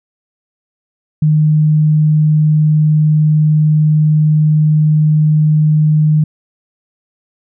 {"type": "tone", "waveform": "sine", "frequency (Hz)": 153.3, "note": "D#3", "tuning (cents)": -25, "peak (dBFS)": -7, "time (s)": [1.22, 6.24], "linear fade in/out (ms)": 5, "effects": []}